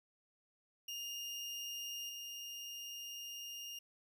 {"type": "tone with level steps", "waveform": "30% pulse", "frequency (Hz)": 2828, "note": "F7", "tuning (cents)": 21, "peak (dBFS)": [-39, -42], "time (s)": [0.88, 3.79], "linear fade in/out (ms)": 5, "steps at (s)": 2.09, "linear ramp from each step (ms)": 5, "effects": []}